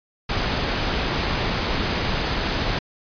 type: noise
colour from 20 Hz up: pink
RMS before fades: -23 dBFS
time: 0.29-2.79 s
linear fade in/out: 5 ms
effects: resampled to 11025 Hz